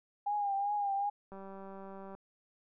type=tone with vibrato; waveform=sine; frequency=809 Hz; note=G#5; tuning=46 cents flat; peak=-30 dBFS; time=0.26-1.1 s; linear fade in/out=10 ms; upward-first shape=triangle; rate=2.6 Hz; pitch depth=57 cents each way
type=click train; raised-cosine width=1 ms; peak=-35 dBFS; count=162; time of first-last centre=1.32-2.15 s; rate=194 Hz
effects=none